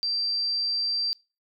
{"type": "tone", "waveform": "sine", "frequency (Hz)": 4699, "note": "D8", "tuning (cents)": 0, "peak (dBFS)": -24, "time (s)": [0.03, 1.13], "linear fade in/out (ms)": 0, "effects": ["noise-tail reverb RT60 0.3 s tail -25 dB re dry"]}